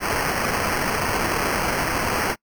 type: noise with sample-and-hold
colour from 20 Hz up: blue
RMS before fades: -23 dBFS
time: 0-2.36 s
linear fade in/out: 50 ms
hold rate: 3675 Hz
effects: noise-tail reverb RT60 0.1 s tail -25 dB re dry